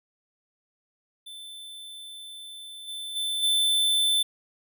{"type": "tone with level steps", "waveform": "square", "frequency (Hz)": 3531, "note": "A7", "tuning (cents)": 5, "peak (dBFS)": [-40, -34, -27, -21], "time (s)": [1.26, 4.23], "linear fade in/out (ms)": 10, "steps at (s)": [2.87, 3.15, 3.42], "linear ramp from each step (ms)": 20, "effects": []}